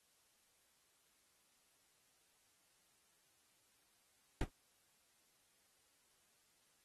brown noise with exponential decay, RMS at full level -29 dBFS, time 4.41-4.5 s, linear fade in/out 2 ms, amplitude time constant 18 ms, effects white hiss -75 dBFS RMS until 6.84 s + AAC 32 kbps

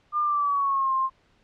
sine tone with pitch glide, 1201 to 1057.7 Hz, D6 to C6, +38 to +18 cents, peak -21 dBFS, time 0.12-1.1 s, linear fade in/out 50 ms, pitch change -220 cents, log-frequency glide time 0.22-0.93 s, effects pink hiss -63 dBFS RMS until 1.43 s + low-pass 4000 Hz 12 dB/octave

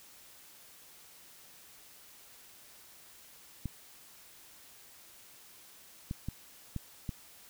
clicks, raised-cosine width 5 ms, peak -23 dBFS, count 5, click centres 3.657 / 6.111 / 6.286 / 6.763 / 7.092 s, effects white hiss -56 dBFS RMS until 7.49 s

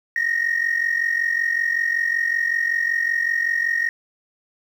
sine tone pair together, 1842.7 / 1888 Hz, A#6 / A#6, -21 / +22 cents, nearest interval unison, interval 43 cents, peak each -20 dBFS, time 0.16-3.89 s, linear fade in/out 2 ms, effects tanh soft clip ceiling -14 dBFS + 8-bit

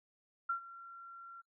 sine tone with ADSR envelope, 1369 Hz, F6, 35 cents flat, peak -30 dBFS, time 0.49-1.42 s, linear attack 8 ms, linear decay 100 ms, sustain -18 dB, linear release 19 ms, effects noise-tail reverb RT60 0.1 s tail -25 dB re dry

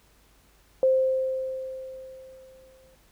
sine tone with exponential decay, 523.3 Hz, C5, in tune, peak -16 dBFS, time 0.83-2.95 s, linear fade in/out 1 ms, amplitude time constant 460 ms, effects added 50 Hz sine -61 dBFS peak until 3.11 s + pink hiss -61 dBFS RMS until 3.11 s

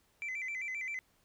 sine tone with vibrato, 2182 Hz, C#7, 28 cents flat, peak -34 dBFS, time 0.22-0.99 s, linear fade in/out 0 ms, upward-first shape square, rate 7.6 Hz, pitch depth 120 cents each way, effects tanh soft clip ceiling -34 dBFS + pink hiss -71 dBFS RMS until 1.24 s

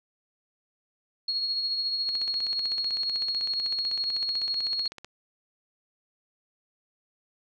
sine tone with tremolo, 4309 Hz, C#8, 50 cents flat, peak -24 dBFS, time 1.28-4.88 s, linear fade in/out 5 ms, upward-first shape triangle, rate 14 Hz, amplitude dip 45%
click train, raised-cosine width 0.2 ms, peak -24 dBFS, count 48, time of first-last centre 2.09-5.046 s, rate 15.9 Hz
effects none

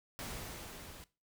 pink noise with level ramp, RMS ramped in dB -42 to -52 dBFS, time 0.19-1.04 s, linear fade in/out 0 ms, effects noise-tail reverb RT60 0.3 s tail -19 dB re dry

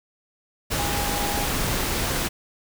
sine tone in noise, 817 Hz, G#5, 29 cents flat, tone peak -30 dBFS, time 0.77-1.47 s, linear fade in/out 20 ms, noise pink, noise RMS -25 dBFS, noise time 0.7-2.29 s, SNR -8 dB, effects none

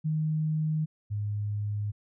sine tone pair in turn, 155.56 / 103.82 Hz, D#3 / G#2, 0 / 0 cents, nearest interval perfect fifth, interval 700 cents, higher first, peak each -25 / -28 dBFS, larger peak first, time 0.04-0.86 / 1.1-1.92 s, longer neither, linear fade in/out 20 ms, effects none

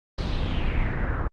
brown noise with low-pass filter sweep, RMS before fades -25 dBFS, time 0.18-1.28 s, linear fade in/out 5 ms, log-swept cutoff 4600 to 1300 Hz, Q 3.6, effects Opus 24 kbps

